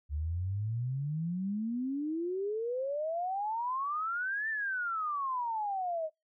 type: exponential two-way sweep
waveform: sine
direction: up then down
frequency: 71.1 to 1800 to 615 Hz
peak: -31 dBFS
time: 0.09-6.1 s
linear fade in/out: 50 ms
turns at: 4.49 s
effects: noise-tail reverb RT60 0.2 s tail -25 dB re dry